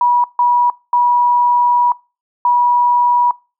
sine tone bursts at uneven times, 970 Hz, B5, 31 cents flat, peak -9 dBFS, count 4, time 0.01-0.24 / 0.39-0.7 / 0.93-1.92 / 2.45-3.31 s, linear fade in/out 2 ms, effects noise-tail reverb RT60 0.3 s tail -23 dB re dry

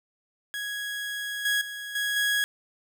30% pulse tone with level steps, 1661 Hz, G#6, in tune, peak -28 / -20 / -32 / -23 / -20 dBFS, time 0.54-2.44 s, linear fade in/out 0 ms, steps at 1.45 / 1.61 / 1.95 / 2.16 s, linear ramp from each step 5 ms, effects none

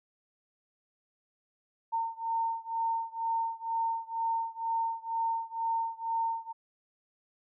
sine beating tone pair, 910 / 912.1 Hz, A#5 / A#5, -42 / -38 cents, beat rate 2.1 Hz, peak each -32 / -33 dBFS, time 1.92-6.53 s, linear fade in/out 20 ms, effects none

